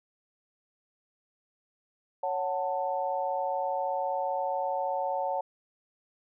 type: chord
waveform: sine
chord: F# minor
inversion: second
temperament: just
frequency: 555 / 740 / 888 Hz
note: C#5 / F#5 / A5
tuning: +2 / 0 / +16 cents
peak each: -32 dBFS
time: 2.23-5.41 s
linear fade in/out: 5 ms
effects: none